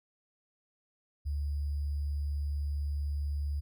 sine tone with sample-and-hold, 72.2 Hz, D2, 29 cents flat, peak -30 dBFS, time 1.25-3.61 s, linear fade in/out 20 ms, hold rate 4900 Hz, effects none

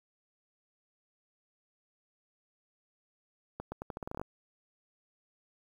accelerating click train, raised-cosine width 1 ms, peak -24 dBFS, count 12, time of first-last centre 3.6-4.215 s, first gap 120 ms, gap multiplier 0.83, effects 9-bit

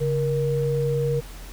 sine tone pair together, 140.1 / 471.2 Hz, C#3 / A#4, +19 / +19 cents, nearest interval octave + major sixth, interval 2100 cents, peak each -23 dBFS, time 0-1.21 s, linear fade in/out 20 ms, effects added 43 Hz sine -38 dBFS peak until 1.52 s + pink hiss -44 dBFS RMS until 1.52 s

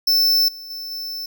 square tone with level steps, 5300 Hz, E8, 9 cents sharp, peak -14 / -34 / -29 / -27 dBFS, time 0.07-1.26 s, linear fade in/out 5 ms, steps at 0.48 / 0.7 / 0.91 s, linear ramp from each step 5 ms, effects none

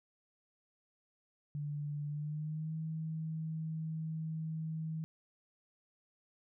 sine tone with pitch glide, 146.83 to 159.2 Hz, D3 to D#3, 0 to +40 cents, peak -36 dBFS, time 1.55-5.04 s, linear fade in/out 0 ms, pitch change +140 cents, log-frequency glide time 2.08-2.75 s, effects none

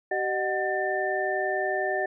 sine tone cluster, 384.3 / 613 / 744 / 1788 Hz, G4 / D#5 / F#5 / A6, -34 / -26 / +9 / +27 cents, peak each -30 dBFS, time 0.11-2.06 s, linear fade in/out 5 ms, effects none

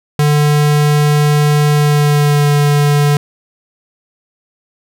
square tone with pitch glide, 148.1 to 145.81 Hz, D3 to D3, +15 to -12 cents, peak -9 dBFS, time 0.19-3.17 s, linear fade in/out 2 ms, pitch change -27 cents, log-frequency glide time 1.71-2.5 s, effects none

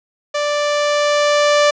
sawtooth tone with level ramp, 587.3 Hz, D5, in tune, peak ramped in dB -13 to -6 dBFS, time 0.34-1.71 s, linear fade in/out 10 ms, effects resampled to 16000 Hz + 8-bit

